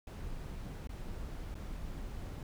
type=noise with dropouts; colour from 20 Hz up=brown; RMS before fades=-42 dBFS; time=0.07-2.43 s; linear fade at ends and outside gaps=2 ms; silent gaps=0.873-0.892 / 1.544-1.552 s; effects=none